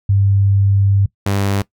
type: tone pair in turn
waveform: sine / sawtooth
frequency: 99 / 99.41 Hz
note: G2 / G2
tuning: +18 / +25 cents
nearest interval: unison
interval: 7 cents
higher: second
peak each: -10 / -11 dBFS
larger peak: first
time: 0.09-1.06 / 1.26-1.62 s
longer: first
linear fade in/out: 5 ms
effects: noise-tail reverb RT60 0.1 s tail -19 dB re dry